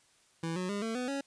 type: tone with pitch steps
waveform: 25% pulse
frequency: 164.81 / 182.87 / 202.9 / 225.1 / 249.8 / 277.2 Hz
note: E3 / F#3 / G#3 / A3 / B3 / C#4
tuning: 0 / -20 / -40 / +40 / +20 / 0 cents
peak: -29 dBFS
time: 0.43-1.21 s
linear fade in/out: 5 ms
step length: 130 ms
effects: white hiss -66 dBFS RMS until 1.26 s + resampled to 22050 Hz